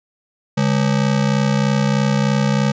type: ring-modulated tone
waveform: square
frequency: 174.1 Hz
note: F3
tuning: 5 cents flat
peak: -12 dBFS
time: 0.57-2.72 s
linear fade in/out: 10 ms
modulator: 31.6 Hz
effects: resampled to 16000 Hz